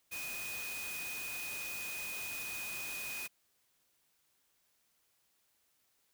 sine tone in noise, 2489 Hz, D#7, in tune, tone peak -41 dBFS, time 0.11-3.28 s, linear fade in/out 20 ms, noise white, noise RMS -44 dBFS, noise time 0.11-3.28 s, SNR 0 dB, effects white hiss -75 dBFS RMS until 6.13 s

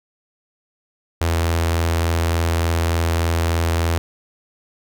sawtooth tone with notch filter, 83.4 Hz, E2, 21 cents sharp, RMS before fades -19 dBFS, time 1.21-3.98 s, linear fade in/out 0 ms, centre 190 Hz, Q 1.1, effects none

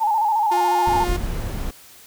sine tone with vibrato, 864 Hz, A5, 32 cents flat, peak -16 dBFS, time 0-1.05 s, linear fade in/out 20 ms, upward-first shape square, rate 14 Hz, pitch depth 61 cents each way
sawtooth tone, 354.3 Hz, F4, 25 cents sharp, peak -20 dBFS, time 0.51-1.17 s, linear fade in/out 10 ms
brown noise, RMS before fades -25 dBFS, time 0.87-1.71 s, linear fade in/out 5 ms
effects white hiss -46 dBFS RMS until 2.06 s

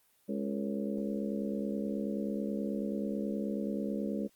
harmonic tone with a mistuned harmonic, 69.3 Hz, C#2, in tune, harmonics 3 / 4 / 5 / 6 / 7 / 8, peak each -34 / -39 / -42 / -43 / -43 / -42 dBFS, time 0.28-4.28 s, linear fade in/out 20 ms, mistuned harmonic 6, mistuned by +71 cents, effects white hiss -69 dBFS RMS until 4.35 s + Opus 32 kbps

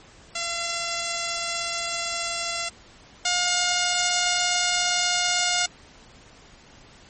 5% pulse tone pair in turn, 682 / 713.5 Hz, F5 / F5, -41 / +37 cents, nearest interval minor second, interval 78 cents, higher second, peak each -15 / -9 dBFS, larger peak second, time 0.35-2.69 / 3.25-5.66 s, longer second, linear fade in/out 5 ms, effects pink hiss -50 dBFS RMS until 7.09 s + MP3 32 kbps

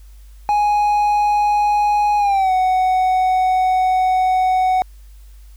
triangle tone with pitch glide, 830.6 to 744.3 Hz, G#5 to F#5, 0 to +10 cents, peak -11 dBFS, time 0.49-4.82 s, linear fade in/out 0 ms, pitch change -190 cents, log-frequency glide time 2.18-2.52 s, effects added 50 Hz sine -38 dBFS peak until 5.56 s + white hiss -56 dBFS RMS until 5.56 s

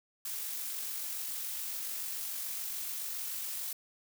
blue noise with amplitude modulation, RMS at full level -37 dBFS, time 0.25-3.73 s, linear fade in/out 5 ms, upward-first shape sine, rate 47 Hz, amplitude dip 25%, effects none

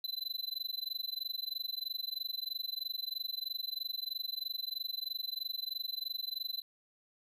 square tone with amplitude modulation, 4024 Hz, B7, 32 cents sharp, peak -33 dBFS, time 0.04-6.62 s, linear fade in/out 2 ms, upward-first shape sine, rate 23.1 Hz, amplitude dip 100%, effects none

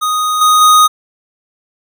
square tone with level steps, 1244.5 Hz, D#6, in tune, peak -13 / -7 / -5 dBFS, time 0.01-0.88 s, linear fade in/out 20 ms, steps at 0.41 / 0.61 s, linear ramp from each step 5 ms, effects none

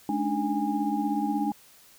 sine tone cluster, 212.6 / 285.3 / 301.8 / 819 Hz, G#3 / C#4 / D4 / G#5, +41 / +50 / +47 / -24 cents, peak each -30 dBFS, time 0.09-1.52 s, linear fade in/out 2 ms, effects white hiss -55 dBFS RMS until 1.98 s

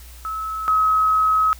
sine tone pair in turn, 1296 / 1277.4 Hz, E6 / D#6, -30 / +45 cents, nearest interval unison, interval 25 cents, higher first, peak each -24 / -14 dBFS, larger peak second, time 0.25-0.68 / 0.68-1.53 s, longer second, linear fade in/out 0 ms, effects added 60 Hz sine -39 dBFS peak until 1.59 s + white hiss -46 dBFS RMS until 1.59 s

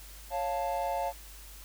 triangle chord, Db augmented, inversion none, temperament equal, 554.4 / 698.5 / 880 Hz, Db5 / F5 / A5, 0 / 0 / 0 cents, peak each -33 / -31 / -32 dBFS, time 0.3-1.13 s, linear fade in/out 50 ms, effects added 50 Hz sine -48 dBFS peak until 1.64 s + white hiss -51 dBFS RMS until 1.64 s

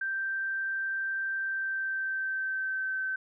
sine tone with pitch glide, 1568 to 1539.3 Hz, G6 to G6, 0 to -32 cents, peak -29 dBFS, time 0.01-3.16 s, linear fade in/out 5 ms, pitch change -32 cents, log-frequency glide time 1.38-3.04 s, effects none

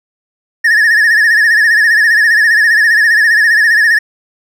triangle tone with vibrato, 1773 Hz, A6, 13 cents sharp, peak -4 dBFS, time 0.64-3.99 s, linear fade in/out 10 ms, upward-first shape sine, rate 15 Hz, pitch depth 96 cents each way, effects none

